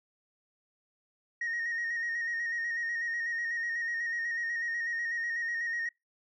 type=tone with vibrato; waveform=sine; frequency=1864.7 Hz; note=A#6; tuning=in tune; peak=-29 dBFS; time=1.41-5.89 s; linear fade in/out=5 ms; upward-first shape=square; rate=8.1 Hz; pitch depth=26 cents each way; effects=noise-tail reverb RT60 0.2 s tail -26 dB re dry + tanh soft clip ceiling -28 dBFS